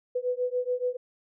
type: beating tone pair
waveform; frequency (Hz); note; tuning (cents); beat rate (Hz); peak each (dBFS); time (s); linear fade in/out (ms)
sine; 493.9 / 500.9; B4 / B4; 0 / +24; 7; -29; 0.15-0.97; 10
effects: none